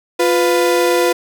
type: tone pair together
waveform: 35% pulse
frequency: 351.5 / 498.2 Hz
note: F4 / B4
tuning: +11 / +15 cents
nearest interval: tritone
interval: 604 cents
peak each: -13 dBFS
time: 0.19-1.13 s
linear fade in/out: 10 ms
effects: none